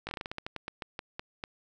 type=slowing click train; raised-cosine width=0.3 ms; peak=-20 dBFS; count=16; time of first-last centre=0.07-1.439 s; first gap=19 ms; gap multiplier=1.2; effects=none